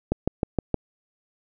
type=click train; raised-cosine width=2 ms; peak=-8 dBFS; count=5; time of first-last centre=0.12-0.743 s; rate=6.42 Hz; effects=none